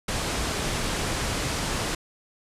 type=low-pass noise; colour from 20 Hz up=pink; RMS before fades=-28 dBFS; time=0.08-1.95 s; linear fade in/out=5 ms; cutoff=9700 Hz; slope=24 dB/octave; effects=resampled to 32000 Hz